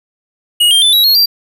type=tone with pitch steps; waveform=square; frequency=2887 / 3185 / 3513 / 3876 / 4276 / 4717 Hz; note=F#7 / G7 / A7 / B7 / C8 / D8; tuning=-43 / +27 / -3 / -33 / +37 / +7 cents; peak=-7 dBFS; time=0.6-1.26 s; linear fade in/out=10 ms; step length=110 ms; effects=none